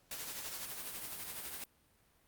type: noise with tremolo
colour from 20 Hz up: white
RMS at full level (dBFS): -42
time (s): 0.11-1.64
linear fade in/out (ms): 2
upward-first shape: sine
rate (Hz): 12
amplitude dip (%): 40
effects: pink hiss -70 dBFS RMS until 2.27 s + Opus 48 kbps